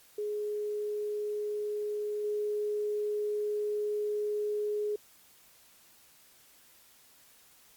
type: tone with level steps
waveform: sine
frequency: 418.8 Hz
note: G#4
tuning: 15 cents sharp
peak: -31 / -29 dBFS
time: 0.18-4.96 s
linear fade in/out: 5 ms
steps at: 2.24 s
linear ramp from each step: 2 ms
effects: white hiss -60 dBFS RMS until 7.76 s + Opus 48 kbps